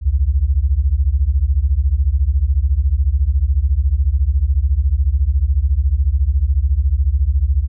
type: beating tone pair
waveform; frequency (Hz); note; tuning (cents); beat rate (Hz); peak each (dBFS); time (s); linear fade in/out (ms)
sine; 61.74 / 75.74; B1 / D#2; 0 / -46; 14; -15; 0.01-7.68; 50
effects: none